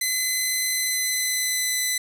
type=tone with pitch glide; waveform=10% pulse; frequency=2031 to 2008 Hz; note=B6 to B6; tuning=+48 to +28 cents; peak=-13 dBFS; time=0.01-1.98 s; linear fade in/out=5 ms; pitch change=-20 cents; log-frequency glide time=0.72-1.81 s; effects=none